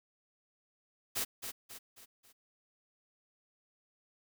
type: noise with echo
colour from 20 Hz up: white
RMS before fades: -34 dBFS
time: 1.15-1.25 s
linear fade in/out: 20 ms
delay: 270 ms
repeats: 4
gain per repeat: -7 dB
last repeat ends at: 2.33 s
effects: none